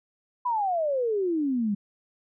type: exponential sweep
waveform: sine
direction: down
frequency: 1012 to 196 Hz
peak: -23 dBFS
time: 0.45-1.75 s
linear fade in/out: 10 ms
effects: none